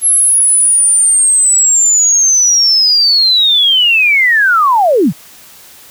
sine linear sweep, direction down, 11175 to 116.54 Hz, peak -6 dBFS, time 0.01-5.13 s, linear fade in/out 50 ms, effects white hiss -38 dBFS RMS until 5.9 s

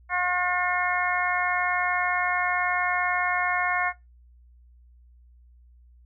harmonic tone, 359.1 Hz, F4, 48 cents sharp, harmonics 2 / 3 / 4 / 5 / 6, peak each -29 / -29 / -29 / -29 / -29 dBFS, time 0.09-3.93 s, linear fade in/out 50 ms, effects noise-tail reverb RT60 0.2 s tail -20 dB re dry + added 60 Hz sine -51 dBFS peak until 6.05 s

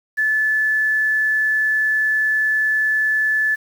sine tone with quantisation, 1735 Hz, A6, 25 cents flat, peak -15 dBFS, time 0.17-3.56 s, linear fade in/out 20 ms, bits 7, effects none

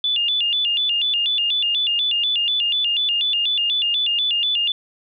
sine tone with vibrato, 3136 Hz, G7, in tune, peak -17 dBFS, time 0.04-4.72 s, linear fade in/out 2 ms, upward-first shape square, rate 4.1 Hz, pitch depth 180 cents each way, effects none

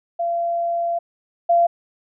sine tone pair in turn, 684 / 686.5 Hz, F5 / F5, -36 / -30 cents, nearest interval unison, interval 6 cents, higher second, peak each -19 / -12 dBFS, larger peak second, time 0.19-0.99 / 1.49-1.67 s, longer first, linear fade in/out 10 ms, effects none

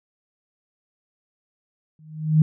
sine tone with exponential growth, 155.56 Hz, D#3, in tune, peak -9 dBFS, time 1.99-2.42 s, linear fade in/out 2 ms, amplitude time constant 93 ms, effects none

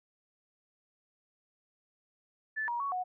sine tone with pitch steps, 1747 / 951 / 1117 / 733 Hz, A6 / A#5 / C#6 / F#5, -13 / +34 / +13 / -16 cents, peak -31 dBFS, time 2.56-3.04 s, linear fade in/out 20 ms, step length 120 ms, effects none

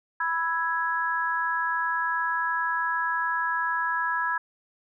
sine chord, E major, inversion second, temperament equal, 987.8 / 1318.5 / 1661.2 Hz, B5 / E6 / G#6, 0 / 0 / 0 cents, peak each -28 / -31 / -27 dBFS, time 0.2-4.38 s, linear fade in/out 5 ms, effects none

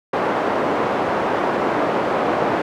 pink band-pass noise, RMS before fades -20 dBFS, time 0.13-2.62 s, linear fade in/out 5 ms, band 350 to 1100 Hz, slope 12 dB/octave, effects none

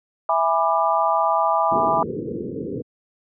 sine chord, E dominant seventh, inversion none, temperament just, 659.3 / 824.1 / 988.9 / 1186.7 Hz, E5 / G#5 / B5 / D6, 0 / -14 / +2 / +18 cents, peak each -22 dBFS, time 0.29-2.03 s, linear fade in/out 2 ms
white low-pass noise, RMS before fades -27 dBFS, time 1.71-2.82 s, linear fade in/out 5 ms, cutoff 490 Hz, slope 96 dB/octave
effects high-pass 150 Hz 12 dB/octave

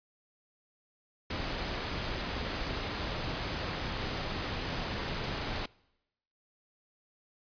pink noise, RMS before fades -35 dBFS, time 1.3-5.66 s, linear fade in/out 5 ms, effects noise-tail reverb RT60 0.9 s tail -24 dB re dry + resampled to 11025 Hz

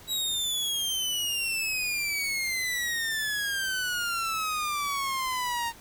sawtooth exponential sweep, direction down, 3889 to 920 Hz, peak -24 dBFS, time 0.07-5.73 s, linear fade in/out 50 ms, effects pink hiss -50 dBFS RMS until 5.8 s

